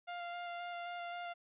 sawtooth tone with vibrato, 698.5 Hz, F5, in tune, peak -37 dBFS, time 0.07-1.34 s, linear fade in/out 20 ms, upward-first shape square, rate 3.8 Hz, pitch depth 10 cents each way, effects resampled to 8000 Hz

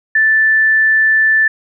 sine tone, 1760 Hz, A6, in tune, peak -8 dBFS, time 0.15-1.48 s, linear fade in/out 5 ms, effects none

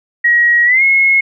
sine tone with pitch glide, 1900 to 2170 Hz, A#6 to C#7, +33 to -37 cents, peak -7 dBFS, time 0.24-1.21 s, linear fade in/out 10 ms, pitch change +230 cents, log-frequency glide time 0.65-0.83 s, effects none

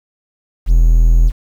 triangle tone, 41.2 Hz, E1, in tune, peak -4 dBFS, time 0.66-1.32 s, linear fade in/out 50 ms, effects 7-bit

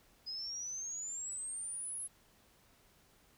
sine exponential sweep, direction up, 4991 to 10920 Hz, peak -39 dBFS, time 0.26-2.08 s, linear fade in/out 20 ms, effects pink hiss -67 dBFS RMS until 3.37 s

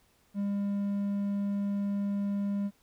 triangle tone with hard clipping, 201 Hz, G3, 44 cents sharp, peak -29 dBFS, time 0.34-2.71 s, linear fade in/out 50 ms, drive 6 dB, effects pink hiss -67 dBFS RMS until 2.82 s

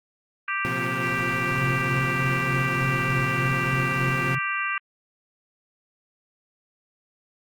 harmonic tone, 392.4 Hz, G4, 2 cents sharp, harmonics 3 / 4 / 5 / 6 / 7, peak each -29 / -30 / -31 / -32 / -32 dBFS, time 0.48-4.78 s, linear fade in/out 2 ms
20% pulse chord, Bb suspended second, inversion none, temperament equal with one note detuned, 116.54 / 130.81 / 177.15 Hz, Bb2 / C3 / F3, 0 / 0 / +25 cents, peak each -29 / -26 / -28 dBFS, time 0.65-4.35 s, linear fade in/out 0 ms
sine tone with vibrato, 134.1 Hz, C3, 43 cents sharp, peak -26 dBFS, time 1.48-4.39 s, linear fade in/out 10 ms, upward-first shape sine, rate 17 Hz, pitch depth 70 cents each way
effects Opus 24 kbps

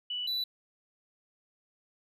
sine / triangle tone pair in turn, 2960 / 3966 Hz, F#7 / B7, 0 / +7 cents, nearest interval perfect fourth, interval 507 cents, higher second, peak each -32 / -28 dBFS, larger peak second, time 0.1-0.27 / 0.27-0.44 s, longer neither, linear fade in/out 5 ms, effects none

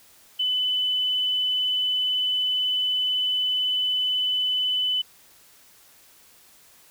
sine tone, 3006 Hz, F#7, 27 cents sharp, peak -21 dBFS, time 0.39-5.02 s, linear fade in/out 10 ms, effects white hiss -54 dBFS RMS until 6.9 s

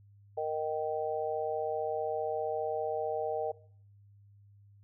harmonic tone, 155.2 Hz, D#3, 4 cents flat, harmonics 3 / 4 / 5, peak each -34 / -35 / -36 dBFS, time 0.37-3.52 s, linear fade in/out 10 ms, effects noise-tail reverb RT60 0.5 s tail -19 dB re dry + added 101 Hz sine -56 dBFS peak until 4.83 s

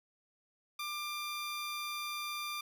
15% pulse tone, 1191 Hz, D6, 24 cents sharp, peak -31 dBFS, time 0.79-2.61 s, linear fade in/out 5 ms, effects none

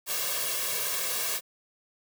white noise with comb filter, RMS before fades -30 dBFS, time 0.06-1.41 s, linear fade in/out 50 ms, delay 1.8 ms, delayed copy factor +0.9, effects high-pass 200 Hz 12 dB/octave

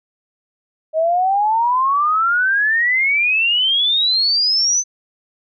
sine exponential sweep, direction up, 622.3 to 6190 Hz, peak -13 dBFS, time 0.93-4.84 s, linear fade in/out 50 ms, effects none

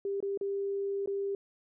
sine tone with dropouts, 397 Hz, G4, 22 cents sharp, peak -30 dBFS, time 0.05-1.35 s, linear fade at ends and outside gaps 2 ms, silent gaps 0.204-0.226 / 0.375-0.411 / 1.06-1.074 s, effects none

